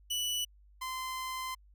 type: tone pair in turn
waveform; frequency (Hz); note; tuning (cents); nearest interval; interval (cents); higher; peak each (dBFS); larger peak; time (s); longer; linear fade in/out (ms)
sawtooth; 2960 / 1034.5; F#7 / C6; 0 / -20; octave + tritone; 1820; first; -28 / -32; first; 0.1-0.45 / 0.81-1.55; second; 10
effects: added 50 Hz sine -57 dBFS peak until 1.74 s